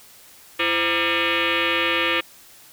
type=tone with frequency modulation; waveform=sine; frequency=337 Hz; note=E4; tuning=38 cents sharp; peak=-18 dBFS; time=0.59-2.21 s; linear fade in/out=10 ms; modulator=427 Hz; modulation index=6.9; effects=white hiss -48 dBFS RMS until 2.72 s